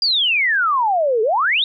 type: exponential two-way sweep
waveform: sine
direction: down then up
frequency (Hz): 4906 to 420.4 to 3866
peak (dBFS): -14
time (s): 0.02-1.64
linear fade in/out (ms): 2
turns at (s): 1.22
effects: none